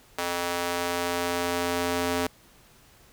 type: tone with high-pass filter sweep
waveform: square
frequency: 87.3 Hz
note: F2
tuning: in tune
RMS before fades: -28 dBFS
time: 0.18-2.27 s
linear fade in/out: 5 ms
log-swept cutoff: 590 to 310 Hz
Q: 0.8
effects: pink hiss -56 dBFS RMS until 3.12 s